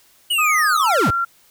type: linear sweep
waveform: square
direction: down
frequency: 2980 to 54.6 Hz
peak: -17 dBFS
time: 0.3-1.11 s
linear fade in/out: 10 ms
type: tone with pitch glide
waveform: sine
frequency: 1239 to 1374.8 Hz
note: D#6 to F6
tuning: -8 to -28 cents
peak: -17 dBFS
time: 0.38-1.25 s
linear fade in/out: 10 ms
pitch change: +180 cents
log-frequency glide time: 0.79-0.91 s
effects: white hiss -54 dBFS RMS until 1.5 s